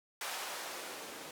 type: noise with band-pass filter sweep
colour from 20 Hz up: blue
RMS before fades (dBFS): -43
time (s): 0.21-1.31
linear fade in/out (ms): 2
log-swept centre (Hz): 900 to 290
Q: 0.95
effects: none